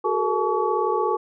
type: tone cluster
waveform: sine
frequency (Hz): 371.9 / 425.1 / 462.3 / 859 / 1132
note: F#4 / G#4 / A#4 / A5 / C#6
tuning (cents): +9 / +40 / -14 / -42 / +36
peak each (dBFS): -26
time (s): 0.04-1.17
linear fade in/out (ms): 10
effects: none